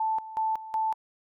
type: tone with tremolo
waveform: sine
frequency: 880 Hz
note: A5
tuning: in tune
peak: -24 dBFS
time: 0-0.94 s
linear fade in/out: 5 ms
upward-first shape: square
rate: 2.7 Hz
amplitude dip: 80%
effects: none